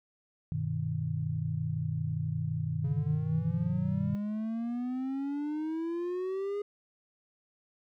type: chord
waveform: sine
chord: G augmented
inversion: none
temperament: equal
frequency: 98 / 123.47 / 155.56 Hz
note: G2 / B2 / D#3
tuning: 0 / 0 / 0 cents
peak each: -36 / -35 / -32 dBFS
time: 0.52-4.15 s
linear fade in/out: 0 ms
type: exponential sweep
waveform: triangle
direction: up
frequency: 138.59 to 413.9 Hz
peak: -29 dBFS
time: 2.84-6.62 s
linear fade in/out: 5 ms
effects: none